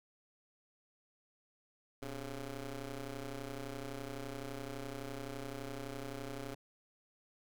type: ring-modulated tone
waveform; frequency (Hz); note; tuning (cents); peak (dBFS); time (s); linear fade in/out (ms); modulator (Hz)
15% pulse; 135.1; C#3; -44; -32; 2.02-6.55; 5; 151
effects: none